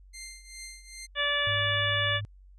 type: tone with tremolo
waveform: 10% pulse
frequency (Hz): 2093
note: C7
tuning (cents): 0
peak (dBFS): -29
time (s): 0.13-1.07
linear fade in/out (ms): 20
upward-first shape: triangle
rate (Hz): 2.5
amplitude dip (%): 85
type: harmonic tone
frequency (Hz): 579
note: D5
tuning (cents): -25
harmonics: 1 / 2 / 3 / 4 / 5 / 6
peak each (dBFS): -34 / -35 / -29 / -35 / -32 / -31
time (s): 1.15-2.21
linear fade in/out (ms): 50
type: tone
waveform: sine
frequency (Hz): 103.3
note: G#2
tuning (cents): -9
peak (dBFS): -32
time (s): 1.47-2.25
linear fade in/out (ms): 0
effects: added 47 Hz sine -50 dBFS peak until 2.58 s + resampled to 22050 Hz